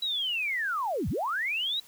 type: linear two-way sweep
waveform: sine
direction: down then up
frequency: 3951 to 59.3 to 3951 Hz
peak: -27 dBFS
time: 0.02-1.8 s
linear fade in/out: 5 ms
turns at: 1.09 s
effects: white hiss -55 dBFS RMS until 1.87 s